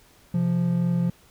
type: tone pair together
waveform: triangle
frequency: 130.13 / 173.7 Hz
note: C3 / F3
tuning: -9 / -9 cents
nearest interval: perfect fourth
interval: 500 cents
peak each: -25 / -19 dBFS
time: 0.34-1.1 s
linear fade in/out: 5 ms
effects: pink hiss -56 dBFS RMS until 1.3 s

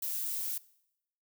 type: noise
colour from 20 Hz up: violet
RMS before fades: -35 dBFS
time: 0.02-0.58 s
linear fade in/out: 5 ms
effects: noise-tail reverb RT60 0.8 s tail -21 dB re dry

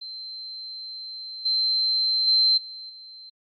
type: tone with level steps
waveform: sine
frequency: 4108 Hz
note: C8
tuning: 33 cents flat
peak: -34 / -20 / -16 / -36 / -41 dBFS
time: 0.01-3.3 s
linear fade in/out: 10 ms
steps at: 1.45 / 2.27 / 2.57 / 2.89 s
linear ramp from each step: 10 ms
effects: AAC 48 kbps

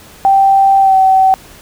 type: tone with pitch glide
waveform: sine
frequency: 781 to 762.7 Hz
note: G5 to G5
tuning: -7 to -48 cents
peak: -5 dBFS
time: 0.25-1.34 s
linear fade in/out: 0 ms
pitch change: -41 cents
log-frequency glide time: 0.8-0.96 s
effects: pink hiss -38 dBFS RMS until 1.61 s

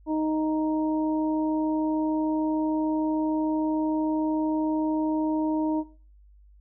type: harmonic tone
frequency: 311.1 Hz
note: D#4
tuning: in tune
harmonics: 1 / 2 / 3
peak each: -24 / -33 / -33 dBFS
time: 0.06-5.84 s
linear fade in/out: 50 ms
effects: noise-tail reverb RT60 0.4 s tail -18 dB re dry + added 50 Hz sine -51 dBFS peak until 6.6 s

